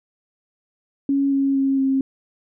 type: tone with pitch steps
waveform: sine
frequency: 277.2 / 274.2 / 271.2 / 268.2 Hz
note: C#4 / C#4 / C#4 / C4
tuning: 0 / -19 / -38 / +43 cents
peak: -16 dBFS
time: 1.09-2.01 s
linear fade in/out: 2 ms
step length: 230 ms
effects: none